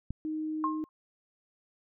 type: click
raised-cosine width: 5 ms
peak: -22 dBFS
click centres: 0.106 s
type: tone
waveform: sine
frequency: 311.1 Hz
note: D#4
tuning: in tune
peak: -31 dBFS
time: 0.25-0.84 s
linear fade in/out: 0 ms
type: tone with exponential decay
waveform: sine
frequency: 1066 Hz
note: C6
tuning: 32 cents sharp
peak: -24 dBFS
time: 0.64-0.89 s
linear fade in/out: 1 ms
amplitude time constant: 54 ms
effects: none

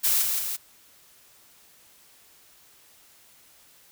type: noise with echo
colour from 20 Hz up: blue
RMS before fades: -22 dBFS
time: 0.03-0.23 s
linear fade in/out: 20 ms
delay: 170 ms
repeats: 2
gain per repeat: -4 dB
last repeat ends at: 0.57 s
effects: white hiss -56 dBFS RMS until 3.91 s

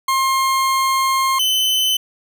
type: tone pair in turn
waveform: 40% pulse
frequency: 1065 / 3039 Hz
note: C6 / F#7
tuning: +30 / +46 cents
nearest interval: octave + tritone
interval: 1816 cents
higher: second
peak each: -14 dBFS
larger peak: neither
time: 0.08-1.39 / 1.39-1.97 s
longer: first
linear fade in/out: 5 ms
effects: none

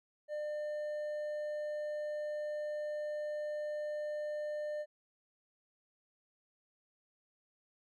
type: tone with hard clipping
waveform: triangle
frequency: 600 Hz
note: D5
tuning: 37 cents sharp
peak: -37 dBFS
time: 0.28-4.86 s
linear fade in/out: 50 ms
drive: 7 dB
effects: none

